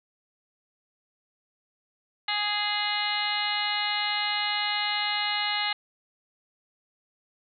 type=harmonic tone with a mistuned harmonic; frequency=415.3 Hz; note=G#4; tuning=in tune; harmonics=2 / 3 / 4 / 5 / 6 / 7 / 8 / 9 / 10; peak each=-32 / -37 / -36 / -31 / -41 / -32 / -39 / -35 / -33 dBFS; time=2.28-5.73 s; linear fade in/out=5 ms; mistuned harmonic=8; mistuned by=+36 cents; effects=none